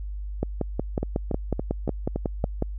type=two click trains; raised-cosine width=2 ms; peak=-11 / -13 dBFS; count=13 / 6; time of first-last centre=0.43-2.624 / 1.03-2.442 s; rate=5.47 / 3.54 Hz; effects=added 50 Hz sine -30 dBFS peak until 2.78 s